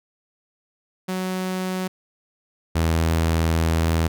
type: tone pair in turn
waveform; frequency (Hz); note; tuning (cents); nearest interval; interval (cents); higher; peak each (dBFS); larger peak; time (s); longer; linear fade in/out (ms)
sawtooth; 185.7 / 81.7; F#3 / E2; +7 / -15; octave + major second; 1422; first; -20 / -14; second; 1.08-1.88 / 2.75-4.08; second; 10
effects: none